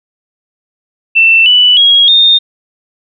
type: tone with pitch steps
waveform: sine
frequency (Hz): 2677 / 2970 / 3296 / 3657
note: E7 / F#7 / G#7 / A#7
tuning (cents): +26 / +6 / -14 / -34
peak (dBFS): -3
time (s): 1.15-2.39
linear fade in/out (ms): 20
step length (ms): 310
effects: none